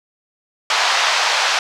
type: band-pass noise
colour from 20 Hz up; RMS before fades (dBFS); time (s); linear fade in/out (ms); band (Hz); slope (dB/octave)
pink; -17; 0.7-1.59; 2; 730 to 5800; 24
effects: none